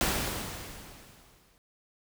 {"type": "noise with exponential decay", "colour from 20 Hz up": "pink", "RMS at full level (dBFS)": -26, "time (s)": [0.01, 1.58], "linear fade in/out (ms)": 0, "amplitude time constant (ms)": 340, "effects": []}